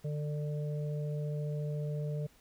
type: harmonic tone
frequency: 148.8 Hz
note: D3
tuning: 23 cents sharp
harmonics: 1 / 3 / 4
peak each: -33 / -43 / -45 dBFS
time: 0.04-2.27 s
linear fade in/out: 10 ms
effects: pink hiss -64 dBFS RMS until 2.4 s

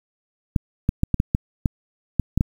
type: clicks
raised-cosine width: 5 ms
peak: -5 dBFS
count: 10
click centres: 0.562 / 0.891 / 1.034 / 1.143 / 1.201 / 1.349 / 1.658 / 2.197 / 2.376 / 2.409 s
effects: 7-bit

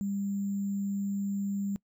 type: tone with sample-and-hold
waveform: sine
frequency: 199.2 Hz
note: G3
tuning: 28 cents sharp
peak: -29 dBFS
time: 0.01-1.76 s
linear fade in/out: 0 ms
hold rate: 7350 Hz
effects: noise-tail reverb RT60 0.1 s tail -23 dB re dry

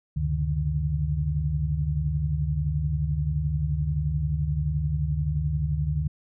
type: tone cluster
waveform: sine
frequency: 72.9 / 94.4 / 139.1 / 150.6 Hz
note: D2 / F#2 / C#3 / D3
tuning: -12 / +35 / +6 / +44 cents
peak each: -27 / -35 / -32 / -26 dBFS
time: 0.16-6.08 s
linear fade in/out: 10 ms
effects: none

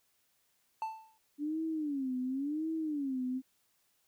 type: tone with exponential decay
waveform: triangle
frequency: 884 Hz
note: A5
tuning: 8 cents sharp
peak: -29 dBFS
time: 0.82-1.18 s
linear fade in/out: 1 ms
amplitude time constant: 78 ms
type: tone with vibrato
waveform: sine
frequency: 285.6 Hz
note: D4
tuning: 48 cents flat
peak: -32 dBFS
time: 1.38-3.42 s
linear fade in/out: 50 ms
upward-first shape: sine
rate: 0.93 Hz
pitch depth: 210 cents each way
effects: white hiss -74 dBFS RMS until 4.07 s

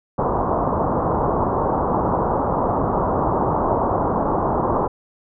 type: low-pass noise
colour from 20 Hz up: white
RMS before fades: -20 dBFS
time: 0.18-4.88 s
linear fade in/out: 10 ms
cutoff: 1100 Hz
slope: 48 dB/octave
effects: none

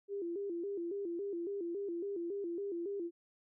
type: tone with vibrato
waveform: sine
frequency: 370 Hz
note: F#4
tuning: in tune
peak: -36 dBFS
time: 0.08-3.11 s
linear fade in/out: 50 ms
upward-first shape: square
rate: 3.6 Hz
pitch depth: 140 cents each way
effects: none

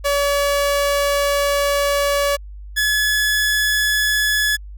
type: tone pair in turn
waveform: sawtooth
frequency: 569 / 1705.1 Hz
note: C#5 / G#6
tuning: +45 / +45 cents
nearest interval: octave + perfect fifth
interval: 1900 cents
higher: second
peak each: -12 dBFS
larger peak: neither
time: 0.04-2.37 / 2.76-4.57 s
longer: first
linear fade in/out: 20 ms
effects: added 50 Hz sine -32 dBFS peak until 4.77 s

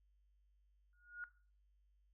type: tone with exponential growth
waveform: sine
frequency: 1438 Hz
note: F#6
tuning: 50 cents flat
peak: -40 dBFS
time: 0.93-1.24 s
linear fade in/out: 1 ms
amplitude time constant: 67 ms
effects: noise-tail reverb RT60 0.4 s tail -17 dB re dry + added 50 Hz sine -70 dBFS peak until 2.13 s

